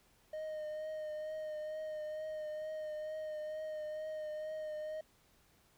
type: tone with vibrato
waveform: triangle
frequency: 617 Hz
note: D#5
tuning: 15 cents flat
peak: -37 dBFS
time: 0.33-5.01 s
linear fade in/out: 5 ms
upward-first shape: triangle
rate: 2.2 Hz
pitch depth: 24 cents each way
effects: pink hiss -69 dBFS RMS until 5.77 s